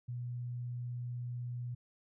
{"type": "tone", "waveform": "sine", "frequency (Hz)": 122, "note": "B2", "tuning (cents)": -21, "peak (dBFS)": -37, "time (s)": [0.08, 1.75], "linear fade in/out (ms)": 10, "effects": []}